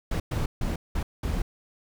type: noise bursts at uneven times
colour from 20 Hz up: brown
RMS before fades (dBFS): -27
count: 5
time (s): 0.11-0.2 / 0.31-0.46 / 0.61-0.76 / 0.95-1.03 / 1.23-1.42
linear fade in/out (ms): 5
effects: none